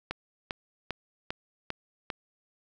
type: click train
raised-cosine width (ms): 0.3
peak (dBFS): -16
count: 6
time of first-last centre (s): 0.11-2.102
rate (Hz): 2.51
effects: none